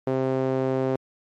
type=tone with band-pass filter; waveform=sawtooth; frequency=131.7 Hz; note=C3; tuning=12 cents sharp; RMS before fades=-24 dBFS; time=0.07-0.96 s; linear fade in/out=0 ms; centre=450 Hz; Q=1.6; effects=MP3 64 kbps